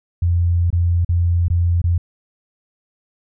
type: tone with dropouts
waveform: sine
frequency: 86.4 Hz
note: F2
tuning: 18 cents flat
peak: -13 dBFS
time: 0.22-1.98 s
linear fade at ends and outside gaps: 5 ms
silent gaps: 0.704-0.727 / 1.048-1.09 / 1.483-1.501 / 1.817-1.84 s
effects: none